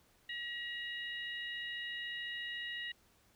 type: harmonic tone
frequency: 954 Hz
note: A#5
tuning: 40 cents sharp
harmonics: 2 / 3 / 4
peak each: -41 / -44 / -49 dBFS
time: 0.29-2.92 s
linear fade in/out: 5 ms
effects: pink hiss -69 dBFS RMS until 3.35 s